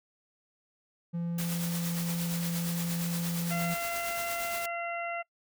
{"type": "tone", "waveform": "triangle", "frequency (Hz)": 170.5, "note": "F3", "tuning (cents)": -41, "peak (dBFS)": -28, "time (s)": [1.13, 3.75], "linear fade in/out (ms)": 20}
{"type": "noise with tremolo", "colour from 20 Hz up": "white", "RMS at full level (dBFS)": -36, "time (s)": [1.38, 4.66], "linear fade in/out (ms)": 5, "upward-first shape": "triangle", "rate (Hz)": 8.6, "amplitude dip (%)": 50}
{"type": "harmonic tone", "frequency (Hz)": 685, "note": "F5", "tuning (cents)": -34, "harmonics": [1, 2, 3, 4], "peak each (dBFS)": [-35, -39, -38, -42], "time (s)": [3.5, 5.23], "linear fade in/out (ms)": 20}
{"effects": ["noise-tail reverb RT60 0.1 s tail -24 dB re dry"]}